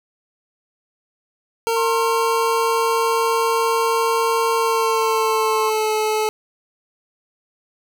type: tone with pitch glide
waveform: 25% pulse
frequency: 457.2 to 431.5 Hz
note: A#4 to A4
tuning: -34 to -34 cents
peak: -14 dBFS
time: 1.67-6.29 s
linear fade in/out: 0 ms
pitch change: -100 cents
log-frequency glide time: 4.55-5.92 s
type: tone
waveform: sine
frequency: 1065 Hz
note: C6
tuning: 30 cents sharp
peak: -21 dBFS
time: 1.76-5.7 s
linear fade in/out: 10 ms
effects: 8-bit